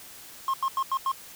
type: tone bursts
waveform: triangle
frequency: 1071 Hz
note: C6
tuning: 40 cents sharp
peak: -21 dBFS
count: 5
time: 0.48-1.117 s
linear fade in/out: 2 ms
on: 57 ms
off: 88 ms
effects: white hiss -46 dBFS RMS until 1.35 s